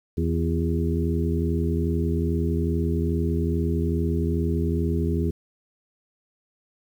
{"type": "harmonic tone with a mistuned harmonic", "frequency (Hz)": 82.41, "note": "E2", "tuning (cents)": 0, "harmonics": [1, 2, 3, 4, 5], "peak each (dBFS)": [-24, -27, -29, -30, -31], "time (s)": [0.17, 5.31], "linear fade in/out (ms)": 10, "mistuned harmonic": 4, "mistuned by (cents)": 58, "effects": ["9-bit"]}